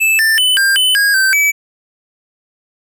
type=tone with pitch steps; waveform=square; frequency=2627 / 1780 / 3009 / 1594 / 3020 / 1637 / 1552 / 2294 Hz; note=E7 / A6 / F#7 / G6 / F#7 / G#6 / G6 / D7; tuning=-7 / +20 / +28 / +28 / +35 / -25 / -18 / -41 cents; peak=-10 dBFS; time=0-1.52 s; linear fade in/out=20 ms; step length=190 ms; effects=none